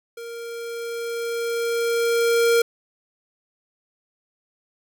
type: tone with level ramp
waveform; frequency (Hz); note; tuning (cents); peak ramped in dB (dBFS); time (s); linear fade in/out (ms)
square; 466.2; A#4; 0; -34 to -15; 0.17-2.62; 5
effects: none